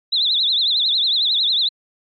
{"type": "tone with vibrato", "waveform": "sine", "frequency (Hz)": 3767, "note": "A#7", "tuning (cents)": 17, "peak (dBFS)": -15, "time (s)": [0.12, 1.69], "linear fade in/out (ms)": 10, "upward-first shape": "triangle", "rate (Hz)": 11, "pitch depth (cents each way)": 200, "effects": ["AAC 48 kbps"]}